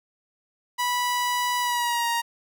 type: tone with pitch glide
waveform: sawtooth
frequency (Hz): 982 to 937.1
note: B5 to A#5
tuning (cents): -10 to +9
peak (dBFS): -19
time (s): 0.78-2.22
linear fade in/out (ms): 20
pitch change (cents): -81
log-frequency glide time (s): 1.6-2.08
effects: none